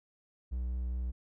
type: tone with vibrato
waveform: triangle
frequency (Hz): 61.74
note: B1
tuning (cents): 0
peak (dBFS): -30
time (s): 0.51-1.12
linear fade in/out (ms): 20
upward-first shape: triangle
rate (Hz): 4.8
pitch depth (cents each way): 17
effects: none